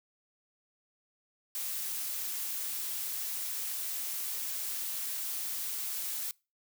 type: noise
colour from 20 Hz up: blue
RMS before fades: -36 dBFS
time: 1.55-6.31 s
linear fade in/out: 0 ms
effects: noise-tail reverb RT60 0.3 s tail -25 dB re dry